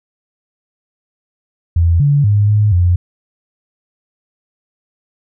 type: tone with pitch steps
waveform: sine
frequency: 84.4 / 143.4 / 103.2 / 105.2 / 88.5 Hz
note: E2 / D3 / G#2 / G#2 / F2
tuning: +41 / -41 / -10 / +23 / +23 cents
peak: -8 dBFS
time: 1.76-2.96 s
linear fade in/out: 5 ms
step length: 240 ms
effects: none

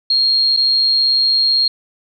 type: tone with dropouts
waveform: sine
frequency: 4246 Hz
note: C8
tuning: 25 cents sharp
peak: -11 dBFS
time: 0.1-1.68 s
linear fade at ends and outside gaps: 5 ms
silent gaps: 0.566-0.571 s
effects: none

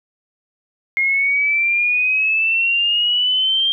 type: exponential sweep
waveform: sine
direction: up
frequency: 2137 to 3193 Hz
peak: -14 dBFS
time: 0.97-3.72 s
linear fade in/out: 0 ms
effects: none

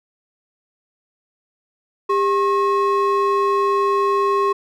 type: ring-modulated tone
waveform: triangle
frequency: 740 Hz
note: F#5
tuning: in tune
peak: -10 dBFS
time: 2.09-4.53 s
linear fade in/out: 10 ms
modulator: 341 Hz
effects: none

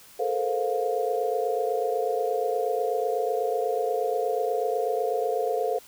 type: tone cluster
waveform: sine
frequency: 430.4 / 458.6 / 518 / 706 Hz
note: A4 / A#4 / C5 / F5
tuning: -38 / -28 / -17 / +19 cents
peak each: -29 dBFS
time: 0.19-5.79 s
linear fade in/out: 10 ms
effects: white hiss -51 dBFS RMS until 5.87 s

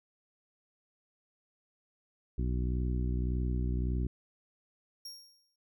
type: harmonic tone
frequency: 61.74 Hz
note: B1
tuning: in tune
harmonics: 1 / 2 / 3 / 4 / 5 / 6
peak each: -30 / -36 / -40 / -42 / -44 / -46 dBFS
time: 2.38-4.07 s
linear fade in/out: 5 ms
type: tone with exponential decay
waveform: 40% pulse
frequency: 5570 Hz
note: F8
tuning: 5 cents flat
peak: -39 dBFS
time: 5.05-5.56 s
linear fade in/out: 5 ms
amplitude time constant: 110 ms
effects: none

